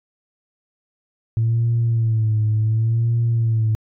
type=tone with vibrato; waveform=sine; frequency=112.3 Hz; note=A2; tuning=36 cents sharp; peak=-14 dBFS; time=1.37-3.75 s; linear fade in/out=0 ms; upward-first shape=sine; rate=0.69 Hz; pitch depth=70 cents each way; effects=tanh soft clip ceiling -12 dBFS